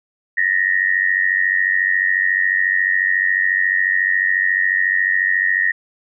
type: tone with amplitude modulation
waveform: sine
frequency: 1864.7 Hz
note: A#6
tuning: in tune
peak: -10 dBFS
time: 0.37-5.72 s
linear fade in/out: 10 ms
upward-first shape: sine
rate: 94.1 Hz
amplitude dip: 90%
effects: none